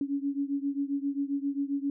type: beating tone pair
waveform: sine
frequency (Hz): 277.8 / 285.3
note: C#4 / C#4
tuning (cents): +4 / +50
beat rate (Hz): 7.5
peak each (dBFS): -30 / -32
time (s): 0.01-1.9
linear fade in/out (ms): 2
effects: none